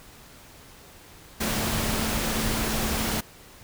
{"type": "tone in noise", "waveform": "sine", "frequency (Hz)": 220, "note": "A3", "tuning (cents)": 0, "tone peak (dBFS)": -32, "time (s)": [1.4, 3.21], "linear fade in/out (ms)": 10, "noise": "pink", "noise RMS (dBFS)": -27, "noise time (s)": [1.4, 3.21], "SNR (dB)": -8, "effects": ["pink hiss -49 dBFS RMS until 3.63 s"]}